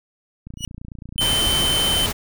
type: click train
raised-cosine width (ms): 5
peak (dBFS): -23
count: 34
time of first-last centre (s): 0.47-1.608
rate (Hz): 29
type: tone with exponential growth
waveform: 25% pulse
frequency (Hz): 2925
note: F#7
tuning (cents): -21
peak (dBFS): -16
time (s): 0.57-0.65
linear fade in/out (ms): 0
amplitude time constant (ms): 17
type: tone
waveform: square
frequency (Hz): 3074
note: G7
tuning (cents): -35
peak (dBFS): -19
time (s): 1.18-2.06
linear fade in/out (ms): 0
type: noise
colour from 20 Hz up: pink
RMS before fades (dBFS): -24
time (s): 1.2-2.13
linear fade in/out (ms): 20
effects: none